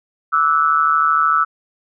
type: tone with amplitude modulation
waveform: sine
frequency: 1314 Hz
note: E6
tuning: 6 cents flat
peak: -8 dBFS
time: 0.32-1.45 s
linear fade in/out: 20 ms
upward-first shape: sine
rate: 153 Hz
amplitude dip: 90%
effects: none